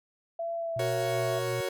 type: tone with vibrato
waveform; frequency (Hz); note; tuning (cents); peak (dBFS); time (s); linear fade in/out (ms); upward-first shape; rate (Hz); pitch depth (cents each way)
sine; 668; E5; +23; -30; 0.39-1.39; 5; sine; 1.9; 15
type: tone with tremolo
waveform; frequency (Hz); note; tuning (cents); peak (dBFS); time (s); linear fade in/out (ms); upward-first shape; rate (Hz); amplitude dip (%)
triangle; 121.3; B2; -31; -31; 0.76-1.61; 5; sine; 2.7; 30
type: chord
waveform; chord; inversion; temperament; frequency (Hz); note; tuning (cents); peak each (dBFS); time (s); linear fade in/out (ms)
40% pulse; F# major; none; equal; 370 / 466.2 / 554.4; F#4 / A#4 / C#5; 0 / 0 / 0; -33 / -35 / -32; 0.79-1.69; 5
effects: none